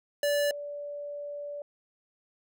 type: tone pair in turn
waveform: square / sine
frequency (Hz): 580 / 580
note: D5 / D5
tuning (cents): -22 / -22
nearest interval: unison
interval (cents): 0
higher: neither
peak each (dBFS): -25 / -35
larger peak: first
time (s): 0.23-0.51 / 0.51-1.62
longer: second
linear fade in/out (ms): 2
effects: none